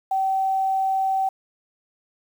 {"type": "tone with quantisation", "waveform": "sine", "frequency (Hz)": 769, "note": "G5", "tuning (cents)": -33, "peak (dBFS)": -19, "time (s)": [0.11, 1.29], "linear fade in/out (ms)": 5, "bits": 8, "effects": []}